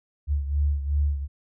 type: beating tone pair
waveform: sine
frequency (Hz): 71.7 / 74.4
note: D2 / D2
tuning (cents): -41 / +23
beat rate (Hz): 2.7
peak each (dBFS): -22 / -28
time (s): 0.27-1.28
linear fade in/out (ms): 50
effects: none